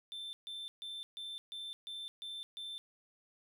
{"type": "tone bursts", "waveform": "triangle", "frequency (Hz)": 3552, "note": "A7", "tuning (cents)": 16, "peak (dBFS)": -40, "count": 8, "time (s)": [0.12, 2.78], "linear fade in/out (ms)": 0, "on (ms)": 210, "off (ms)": 140, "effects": []}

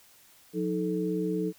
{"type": "tone cluster", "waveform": "sine", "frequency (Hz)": [178.5, 314.3, 436.2], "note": ["F3", "D#4", "A4"], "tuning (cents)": [38, 18, -15], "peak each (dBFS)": -31, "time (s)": [0.53, 1.53], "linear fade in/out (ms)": 50, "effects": ["white hiss -58 dBFS RMS until 1.58 s"]}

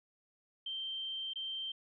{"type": "tone with dropouts", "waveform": "sine", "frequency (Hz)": 3136, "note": "G7", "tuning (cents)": 0, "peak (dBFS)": -37, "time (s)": [0.66, 1.72], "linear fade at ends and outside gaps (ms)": 5, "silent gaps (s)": [1.335, 1.357], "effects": []}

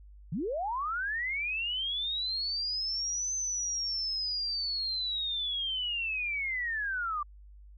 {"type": "linear two-way sweep", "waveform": "sine", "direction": "up then down", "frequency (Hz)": [130.81, 6190, 1154], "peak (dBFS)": -30, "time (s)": [0.32, 7.23], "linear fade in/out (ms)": 5, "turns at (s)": 3.34, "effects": ["added 50 Hz sine -49 dBFS peak until 7.77 s"]}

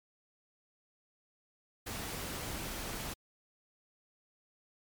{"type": "noise", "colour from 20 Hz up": "pink", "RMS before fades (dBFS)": -40, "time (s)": [1.86, 3.14], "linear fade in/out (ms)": 10, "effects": ["MP3 96 kbps"]}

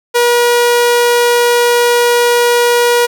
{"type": "tone", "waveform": "sawtooth", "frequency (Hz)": 480.2, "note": "B4", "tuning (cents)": -49, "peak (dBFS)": -4, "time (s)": [0.14, 3.07], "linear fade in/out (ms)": 20, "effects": []}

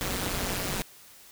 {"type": "noise with amplitude modulation", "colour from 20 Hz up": "pink", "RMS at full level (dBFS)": -27, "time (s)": [0.01, 0.82], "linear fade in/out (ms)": 0, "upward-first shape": "sine", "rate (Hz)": 187, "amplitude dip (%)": 85, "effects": ["white hiss -52 dBFS RMS until 1.31 s"]}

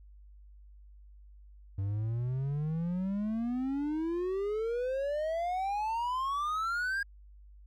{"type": "exponential sweep", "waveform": "triangle", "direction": "up", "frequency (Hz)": [95.6, 1639], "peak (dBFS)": -28, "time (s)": [1.78, 7.03], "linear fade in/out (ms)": 5, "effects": ["added 50 Hz sine -51 dBFS peak until 7.66 s"]}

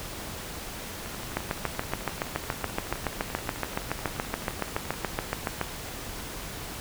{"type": "two click trains", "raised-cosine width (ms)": 0.5, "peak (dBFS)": [-23, -11], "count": [46, 31], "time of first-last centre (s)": [[1.06, 4.939], [1.37, 5.613]], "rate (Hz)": [11.6, 7.07], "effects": ["pink hiss -38 dBFS RMS until 6.8 s"]}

